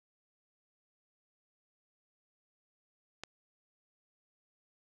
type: click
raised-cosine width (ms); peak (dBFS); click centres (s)
0.2; -23; 3.236
effects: none